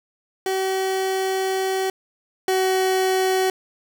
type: tone pair in turn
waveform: 30% pulse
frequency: 380.7 / 376.5 Hz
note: F#4 / F#4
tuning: +49 / +30 cents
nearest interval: unison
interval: 19 cents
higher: first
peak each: -18 / -15 dBFS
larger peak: second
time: 0.46-1.9 / 2.48-3.5 s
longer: first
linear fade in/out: 2 ms
effects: none